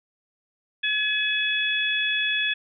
harmonic tone, 850 Hz, G#5, 40 cents sharp, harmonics 2 / 3 / 4, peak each -26 / -26 / -26 dBFS, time 0.83-2.54 s, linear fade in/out 10 ms, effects none

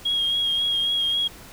sine tone with vibrato, 3273 Hz, G#7, 26 cents flat, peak -19 dBFS, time 0.05-1.28 s, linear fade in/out 10 ms, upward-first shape sine, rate 3.7 Hz, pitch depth 23 cents each way, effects tanh soft clip ceiling -16 dBFS + pink hiss -44 dBFS RMS until 1.52 s

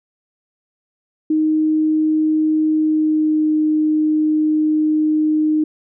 sine tone with pitch glide, 311.1 to 308.1 Hz, D#4 to D#4, 0 to -17 cents, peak -13 dBFS, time 1.3-5.64 s, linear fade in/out 5 ms, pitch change -17 cents, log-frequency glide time 2.72-3.53 s, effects none

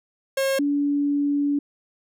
45% pulse / sine tone pair in turn, 540 / 286.8 Hz, C#5 / D4, -45 / -41 cents, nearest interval major seventh, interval 1096 cents, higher first, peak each -20 / -19 dBFS, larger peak second, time 0.37-0.59 / 0.59-1.59 s, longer second, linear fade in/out 5 ms, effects none

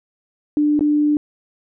sine tone with dropouts, 297 Hz, D4, 20 cents sharp, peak -13 dBFS, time 0.57-1.17 s, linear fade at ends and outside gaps 1 ms, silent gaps 0.793-0.808 s, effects none

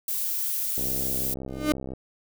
violet noise, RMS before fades -28 dBFS, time 0.08-1.34 s, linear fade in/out 2 ms
click train, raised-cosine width 2 ms, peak -22 dBFS, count 77, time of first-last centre 0.78-1.935 s, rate 65.8 Hz
35% pulse tone with exponential growth, 302.6 Hz, D#4, 48 cents flat, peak -15 dBFS, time 1.48-1.72 s, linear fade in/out 1 ms, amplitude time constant 51 ms
effects none

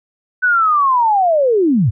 sine linear sweep, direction down, 1514 to 87.7 Hz, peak -10 dBFS, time 0.42-1.91 s, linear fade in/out 20 ms, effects none

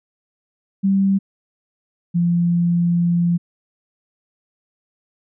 sine tone pair in turn, 194.8 / 172.49 Hz, G3 / F3, -11 / -21 cents, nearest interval major second, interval 210 cents, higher first, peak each -13 / -14 dBFS, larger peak first, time 0.83-1.19 / 2.14-3.38 s, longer second, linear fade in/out 20 ms, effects none

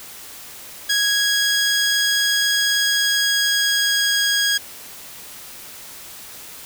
15% pulse tone with pitch glide, 1654 to 1644.5 Hz, G#6 to G#6, -8 to -18 cents, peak -10 dBFS, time 0.89-4.58 s, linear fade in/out 10 ms, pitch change -10 cents, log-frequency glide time 2.63-4.26 s, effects white hiss -38 dBFS RMS until 6.65 s

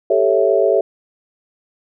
sine chord, A dominant seventh, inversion third, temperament equal, 392 / 440 / 554.4 / 659.3 Hz, G4 / A4 / C#5 / E5, 0 / 0 / 0 / 0 cents, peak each -17 dBFS, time 0.1-0.81 s, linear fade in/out 5 ms, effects none

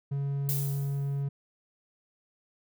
triangle tone, 139.8 Hz, C#3, 15 cents sharp, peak -26 dBFS, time 0.11-1.29 s, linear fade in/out 10 ms
violet noise with exponential decay, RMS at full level -30 dBFS, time 0.49-1.23 s, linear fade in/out 0 ms, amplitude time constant 160 ms
effects none

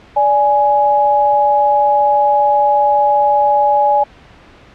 sine tone pair together, 583 / 834.2 Hz, D5 / G#5, -13 / +7 cents, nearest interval tritone, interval 620 cents, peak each -15 / -10 dBFS, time 0.16-4.04 s, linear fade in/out 10 ms, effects pink hiss -42 dBFS RMS until 4.74 s + low-pass 3000 Hz 12 dB/octave

